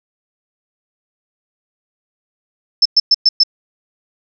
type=tone bursts; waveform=sine; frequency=5274 Hz; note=E8; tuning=in tune; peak=-6 dBFS; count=5; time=2.82-3.435 s; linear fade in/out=5 ms; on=35 ms; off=110 ms; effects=none